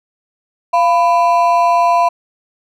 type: ring-modulated tone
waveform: triangle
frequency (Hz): 844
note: G#5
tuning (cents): +28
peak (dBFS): -4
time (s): 0.73-2.09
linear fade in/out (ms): 10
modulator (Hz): 152
effects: none